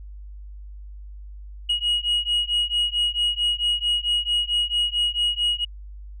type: beating tone pair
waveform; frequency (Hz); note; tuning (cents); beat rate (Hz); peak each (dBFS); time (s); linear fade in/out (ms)
sine; 2893 / 2897.5; F#7 / F#7; -40 / -37; 4.5; -21; 1.69-5.65; 10
effects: tanh soft clip ceiling -17 dBFS + added 50 Hz sine -36 dBFS peak until 6.2 s